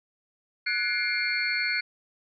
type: tone cluster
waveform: sine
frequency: 1480 / 1703 / 2128 / 2349 / 4383 Hz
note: F#6 / G#6 / C7 / D7 / C#8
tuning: 0 / +43 / +29 / 0 / -20 cents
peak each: -31 / -37 / -28 / -32 / -32 dBFS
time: 0.66-1.81 s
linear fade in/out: 10 ms
effects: none